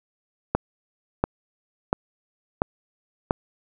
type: click train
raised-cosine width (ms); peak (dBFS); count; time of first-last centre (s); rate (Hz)
1; -5; 5; 0.55-3.309; 1.45
effects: none